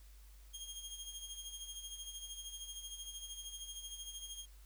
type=tone with tremolo; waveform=20% pulse; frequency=3239 Hz; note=G#7; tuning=44 cents flat; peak=-38 dBFS; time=0.53-4.46 s; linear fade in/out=20 ms; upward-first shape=sine; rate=13 Hz; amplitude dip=60%; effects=added 50 Hz sine -55 dBFS peak until 4.65 s + white hiss -67 dBFS RMS until 4.65 s